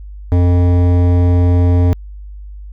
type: tone with hard clipping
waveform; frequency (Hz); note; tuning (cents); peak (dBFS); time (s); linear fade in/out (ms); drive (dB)
sine; 88.4; F2; +22; -10; 0.32-1.93; 0; 14
effects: added 50 Hz sine -28 dBFS peak until 2.72 s